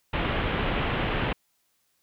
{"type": "low-pass noise", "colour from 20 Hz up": "pink", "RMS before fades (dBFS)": -27, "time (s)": [0.13, 1.33], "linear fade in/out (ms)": 5, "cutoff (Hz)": 3300, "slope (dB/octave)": 48, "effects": ["white hiss -71 dBFS RMS until 2.02 s"]}